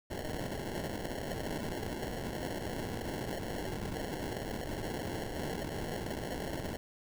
violet noise with sample-and-hold, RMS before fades -38 dBFS, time 0.1-6.77 s, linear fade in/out 10 ms, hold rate 1225 Hz, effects none

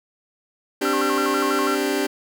sawtooth chord, C suspended second, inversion none, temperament just, 261.6 / 294.3 / 392.4 Hz, C4 / D4 / G4, 0 / +4 / +2 cents, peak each -23 / -20 / -19 dBFS, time 0.81-2.07 s, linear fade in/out 10 ms
sine tone with vibrato, 1214 Hz, D#6, 43 cents flat, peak -23 dBFS, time 0.85-1.75 s, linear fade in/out 2 ms, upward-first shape square, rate 6.1 Hz, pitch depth 200 cents each way
effects none

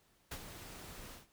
pink noise with ADSR envelope, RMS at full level -41 dBFS, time 0.31-1.27 s, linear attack 9 ms, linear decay 61 ms, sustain -9 dB, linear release 150 ms, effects pink hiss -71 dBFS RMS until 1.32 s

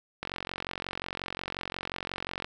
click train, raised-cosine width 0.3 ms, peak -17 dBFS, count 102, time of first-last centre 0.23-2.445 s, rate 45.6 Hz, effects none

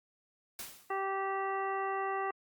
white noise with exponential decay, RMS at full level -40 dBFS, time 0.59-1.04 s, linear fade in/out 1 ms, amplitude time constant 97 ms
harmonic tone, 388.7 Hz, G4, 15 cents flat, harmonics 1 / 2 / 3 / 4 / 5 / 7, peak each -37 / -36 / -37 / -47 / -42 / -51 dBFS, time 0.9-2.31 s, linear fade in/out 5 ms
effects Opus 48 kbps

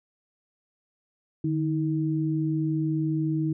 sine tone pair together, 151.8 / 317.6 Hz, D#3 / D#4, -42 / +36 cents, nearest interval octave + minor second, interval 1278 cents, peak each -26 dBFS, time 1.44-3.53 s, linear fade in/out 5 ms, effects none

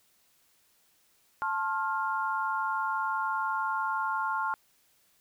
sine chord, F major, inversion first, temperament equal with one note detuned, 880 / 1071 / 1396.9 Hz, A5 / C6 / F6, 0 / +40 / 0 cents, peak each -32 dBFS, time 1.42-4.54 s, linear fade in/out 0 ms, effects white hiss -67 dBFS RMS until 5.2 s

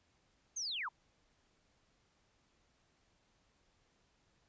sine linear sweep, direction down, 6560 to 830 Hz, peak -37 dBFS, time 0.56-0.89 s, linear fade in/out 10 ms, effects pink hiss -74 dBFS RMS until 4.48 s + resampled to 16000 Hz

